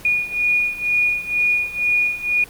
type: beating tone pair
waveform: sine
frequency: 2446 / 2448.1 Hz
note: D#7 / D#7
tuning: -30 / -29 cents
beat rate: 2.1 Hz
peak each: -21 / -18 dBFS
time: 0.05-2.44 s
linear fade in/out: 2 ms
effects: pink hiss -41 dBFS RMS until 2.49 s + Opus 48 kbps